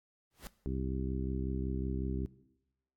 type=noise with exponential growth; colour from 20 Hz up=pink; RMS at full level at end=-42 dBFS; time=0.31-0.47 s; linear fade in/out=0 ms; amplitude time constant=33 ms
type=harmonic tone; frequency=65.41 Hz; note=C2; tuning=in tune; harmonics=1 / 2 / 3 / 4 / 5 / 6; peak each=-36 / -39 / -41 / -42 / -43 / -44 dBFS; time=0.66-2.26 s; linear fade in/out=0 ms
effects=noise-tail reverb RT60 0.9 s tail -19 dB re dry + AAC 64 kbps